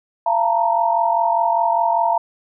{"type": "tone cluster", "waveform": "sine", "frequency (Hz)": [684, 897, 942], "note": ["F5", "A5", "A#5"], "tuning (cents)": [-36, 33, 18], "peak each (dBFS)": -19, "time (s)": [0.26, 2.18], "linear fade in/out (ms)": 5, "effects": []}